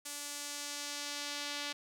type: tone with band-pass filter sweep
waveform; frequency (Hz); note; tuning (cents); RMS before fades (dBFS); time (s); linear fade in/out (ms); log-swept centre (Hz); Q
sawtooth; 289.6; D4; -24; -41; 0.05-1.73; 10; 8600 to 3900; 1.1
effects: none